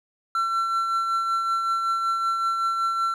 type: tone with tremolo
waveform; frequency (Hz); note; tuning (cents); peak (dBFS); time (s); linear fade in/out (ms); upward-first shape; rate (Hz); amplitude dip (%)
triangle; 1350; E6; +41; -18; 0.35-3.14; 2; triangle; 5.3; 40
effects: none